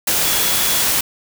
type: tone in noise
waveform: sine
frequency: 3377 Hz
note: G#7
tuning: 28 cents sharp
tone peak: -26 dBFS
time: 0.25-0.82 s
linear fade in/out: 5 ms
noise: white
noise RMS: -17 dBFS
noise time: 0.07-1.01 s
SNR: -12 dB
effects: none